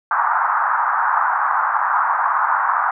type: band-pass noise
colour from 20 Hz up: pink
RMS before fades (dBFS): -18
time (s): 0.11-2.91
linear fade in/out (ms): 2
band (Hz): 840 to 1500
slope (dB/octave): 48
effects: none